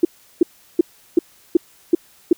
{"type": "tone bursts", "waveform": "sine", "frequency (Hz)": 340, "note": "F4", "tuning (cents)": -46, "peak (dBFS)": -7, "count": 7, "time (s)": [0.03, 2.33], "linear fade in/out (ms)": 5, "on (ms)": 20, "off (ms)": 360, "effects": ["white hiss -52 dBFS RMS until 2.37 s"]}